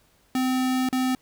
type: tone with dropouts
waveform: square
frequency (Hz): 257.3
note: C4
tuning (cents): -29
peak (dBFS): -22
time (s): 0.35-1.15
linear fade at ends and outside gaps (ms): 2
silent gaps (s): 0.889-0.927
effects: pink hiss -62 dBFS RMS until 1.21 s